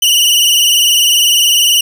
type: tone with vibrato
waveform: sawtooth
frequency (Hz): 2928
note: F#7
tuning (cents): -19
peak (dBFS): -4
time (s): 0.02-1.81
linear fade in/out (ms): 5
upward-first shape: sine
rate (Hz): 20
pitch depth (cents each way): 77
effects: 7-bit